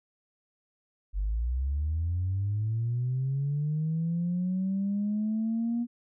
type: linear sweep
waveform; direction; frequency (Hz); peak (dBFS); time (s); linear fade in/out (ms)
sine; up; 46.24 to 239.8; -25; 1.13-5.87; 50
effects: tanh soft clip ceiling -22 dBFS